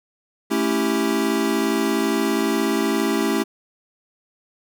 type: chord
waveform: square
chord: A dominant seventh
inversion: none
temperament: equal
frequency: 220 / 277.2 / 329.6 / 392 Hz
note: A3 / C#4 / E4 / G4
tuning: 0 / 0 / 0 / 0 cents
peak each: -25 dBFS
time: 0.5-3.44 s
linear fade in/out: 20 ms
effects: none